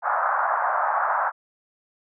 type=band-pass noise; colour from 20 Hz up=pink; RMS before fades=-23 dBFS; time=0.02-1.32 s; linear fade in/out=50 ms; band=680 to 1500 Hz; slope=48 dB/octave; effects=none